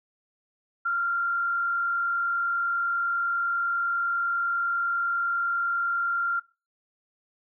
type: tone with frequency modulation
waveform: sine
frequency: 1385 Hz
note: F6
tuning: 15 cents flat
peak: -23 dBFS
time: 0.85-6.4 s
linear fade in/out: 10 ms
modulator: 40 Hz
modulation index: 0.61
effects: noise-tail reverb RT60 0.3 s tail -22 dB re dry